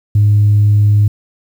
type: tone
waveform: sine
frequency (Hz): 103.83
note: G#2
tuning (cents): 0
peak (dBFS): -5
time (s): 0.15-1.08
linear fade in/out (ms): 5
effects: tanh soft clip ceiling -3 dBFS + 7-bit